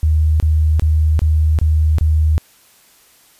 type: tone bursts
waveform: sine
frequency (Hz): 77.78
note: D#2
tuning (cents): 0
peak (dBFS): -10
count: 6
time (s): 0.03-2.38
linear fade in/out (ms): 0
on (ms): 370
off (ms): 26
effects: white hiss -50 dBFS RMS until 3.39 s + resampled to 32000 Hz